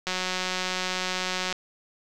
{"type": "click train", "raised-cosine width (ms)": 0.2, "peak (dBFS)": -11, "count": 269, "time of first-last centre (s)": [0.07, 1.527], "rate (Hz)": 184, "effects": []}